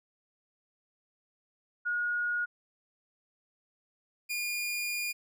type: tone pair in turn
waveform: sine / sawtooth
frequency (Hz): 1442 / 2425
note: F#6 / D#7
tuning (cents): -45 / -45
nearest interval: major sixth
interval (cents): 900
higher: second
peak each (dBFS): -28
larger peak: neither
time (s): 1.85-2.46 / 4.29-5.13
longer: second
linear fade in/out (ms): 20
effects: none